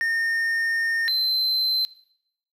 triangle tone pair in turn, 1828 / 4085 Hz, A#6 / C8, -34 / -42 cents, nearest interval octave + major second, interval 1392 cents, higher second, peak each -19 dBFS, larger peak neither, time 0.01-1.08 / 1.08-1.85 s, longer first, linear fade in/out 0 ms, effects noise-tail reverb RT60 0.7 s tail -18 dB re dry

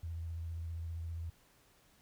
sine tone with vibrato, 83 Hz, E2, 12 cents sharp, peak -38 dBFS, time 0.03-1.3 s, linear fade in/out 5 ms, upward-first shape sine, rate 15 Hz, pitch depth 31 cents each way, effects pink hiss -67 dBFS RMS until 2.01 s

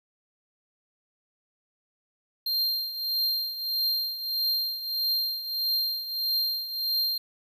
square tone with tremolo, 4186 Hz, C8, in tune, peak -23 dBFS, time 2.46-7.18 s, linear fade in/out 5 ms, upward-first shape triangle, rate 1.6 Hz, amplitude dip 75%, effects 10-bit

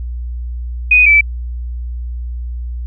sine tone pair in turn, 2489 / 2314 Hz, D#7 / D7, 0 / -26 cents, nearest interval minor second, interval 126 cents, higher first, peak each -5 dBFS, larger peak neither, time 0.91-1.06 / 1.06-1.21 s, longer neither, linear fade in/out 5 ms, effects added 60 Hz sine -20 dBFS peak until 2.86 s

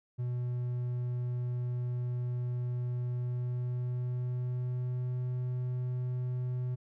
triangle tone with pitch glide, 123 to 125.22 Hz, B2 to B2, -7 to +24 cents, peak -29 dBFS, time 0.18-6.76 s, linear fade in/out 20 ms, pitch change +31 cents, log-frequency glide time 3.1-5.18 s, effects none

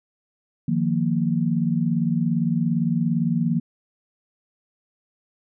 sine chord, Eb suspended second, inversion none, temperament equal with one note detuned, 155.56 / 175.63 / 233.1 Hz, Eb3 / F3 / Bb3, 0 / +10 / 0 cents, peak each -24 / -23 / -23 dBFS, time 0.68-3.6 s, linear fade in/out 5 ms, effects none

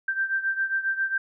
sine beating tone pair, 1567 / 1574.4 Hz, G6 / G6, -1 / +7 cents, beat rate 7.4 Hz, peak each -25 / -29 dBFS, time 0.08-1.18 s, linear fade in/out 5 ms, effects none

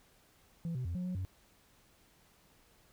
sine tone with pitch steps, 167.7 / 126.9 / 85.7 / 180.1 / 182.1 / 93.3 Hz, E3 / B2 / F2 / F#3 / F#3 / F#2, +30 / +47 / -32 / -46 / -27 / +15 cents, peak -32 dBFS, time 0.65-1.25 s, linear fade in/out 0 ms, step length 100 ms, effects tanh soft clip ceiling -33 dBFS + pink hiss -66 dBFS RMS until 2.92 s

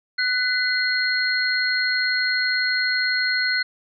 sine tone cluster, 1492 / 2024 / 4246 Hz, F#6 / B6 / C8, +14 / +42 / +25 cents, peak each -22 / -25 / -24 dBFS, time 0.18-3.63 s, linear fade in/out 10 ms, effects none

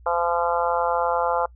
harmonic tone, 171.5 Hz, F3, 31 cents flat, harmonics 3 / 4 / 5 / 6 / 7 / 8, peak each -25 / -27 / -25 / -28 / -30 / -30 dBFS, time 0.06-1.46 s, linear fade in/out 5 ms, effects noise-tail reverb RT60 0.1 s tail -25 dB re dry + added 60 Hz sine -45 dBFS peak until 1.55 s

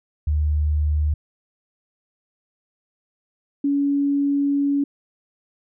sine tone pair in turn, 75.3 / 282.5 Hz, D2 / C#4, +44 / +33 cents, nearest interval octave + major seventh, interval 2289 cents, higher second, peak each -17 / -17 dBFS, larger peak neither, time 0.27-1.14 / 3.64-4.84 s, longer second, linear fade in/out 5 ms, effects none

